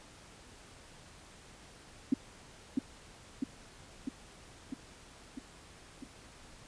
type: tone with echo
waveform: sine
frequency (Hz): 264.1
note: C4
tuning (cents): +16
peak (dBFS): -22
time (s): 2.12-2.14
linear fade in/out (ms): 5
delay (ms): 650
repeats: 6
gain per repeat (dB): -3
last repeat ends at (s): 6.04
effects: pink hiss -55 dBFS RMS until 6.67 s + resampled to 22050 Hz